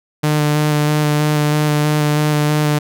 sawtooth tone with vibrato, 150 Hz, D3, 37 cents sharp, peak -9 dBFS, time 0.23-2.79 s, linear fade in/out 10 ms, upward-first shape square, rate 3.1 Hz, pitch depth 12 cents each way, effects none

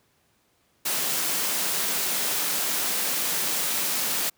white high-pass noise, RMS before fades -26 dBFS, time 0.85-4.3 s, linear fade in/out 10 ms, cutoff 140 Hz, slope 48 dB/octave, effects pink hiss -66 dBFS RMS until 4.37 s + high-pass 80 Hz 12 dB/octave

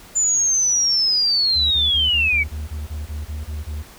sine linear sweep, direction down, 7110 to 2217 Hz, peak -15 dBFS, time 0.15-2.44 s, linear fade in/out 20 ms
triangle tone bursts, 75.3 Hz, D2, 44 cents sharp, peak -23 dBFS, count 12, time 1.55-3.832 s, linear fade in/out 20 ms, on 170 ms, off 22 ms
effects pink hiss -44 dBFS RMS until 3.98 s

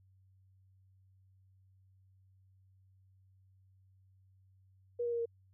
sine tone with pitch steps, 479.4 / 474.4 / 469.5 / 464.7 Hz, A#4 / A#4 / A#4 / A#4, +48 / +30 / +12 / -5 cents, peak -32 dBFS, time 4.99-5.258 s, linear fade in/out 10 ms, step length 67 ms, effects added 95 Hz sine -63 dBFS peak until 5.53 s

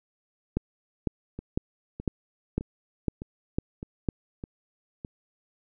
two click trains, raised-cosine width 3 ms, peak -12 / -23 dBFS, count 8 / 7, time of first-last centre 0.57-4.088 / 1.39-5.049 s, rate 1.99 / 1.64 Hz, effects none

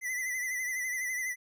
square tone with vibrato, 2007 Hz, B6, 27 cents sharp, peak -32 dBFS, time 0.01-1.36 s, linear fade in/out 50 ms, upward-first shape sine, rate 12 Hz, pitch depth 53 cents each way, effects none

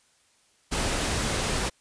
pink noise, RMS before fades -27 dBFS, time 0.71-1.7 s, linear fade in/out 20 ms, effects white hiss -64 dBFS RMS until 1.8 s + resampled to 22050 Hz

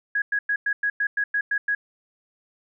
sine tone bursts, 1661.2 Hz, G#6, in tune, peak -20 dBFS, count 10, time 0.15-1.75 s, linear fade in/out 5 ms, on 70 ms, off 100 ms, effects none

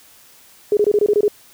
sine tone bursts, 415.3 Hz, G#4, in tune, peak -11 dBFS, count 8, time 0.72-1.281 s, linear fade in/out 2 ms, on 50 ms, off 23 ms, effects white hiss -48 dBFS RMS until 1.53 s

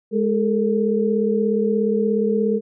sine tone cluster, 208.6 / 417.7 / 454.6 Hz, G#3 / G#4 / A#4, +8 / +10 / -43 cents, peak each -20 / -24 / -20 dBFS, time 0.11-2.61 s, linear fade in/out 50 ms, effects none

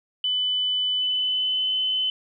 sine tone with pitch glide, 3000 to 3035 Hz, F#7 to F#7, +23 to +43 cents, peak -21 dBFS, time 0.24-2.1 s, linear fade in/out 2 ms, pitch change +20 cents, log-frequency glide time 0.97-1.73 s, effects none

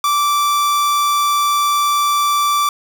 45% pulse tone, 1167 Hz, D6, 11 cents flat, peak -13 dBFS, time 0.04-2.69 s, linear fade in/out 2 ms, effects none

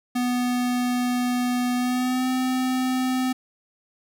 square tone with pitch glide, 246.9 to 256.5 Hz, B3 to C4, 0 to -34 cents, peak -22 dBFS, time 0.15-3.33 s, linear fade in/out 10 ms, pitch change +66 cents, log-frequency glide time 1.76-2.28 s, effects none

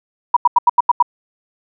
sine tone bursts, 965 Hz, B5, 40 cents flat, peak -6 dBFS, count 7, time 0.34-1.026 s, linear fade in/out 5 ms, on 26 ms, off 84 ms, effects none

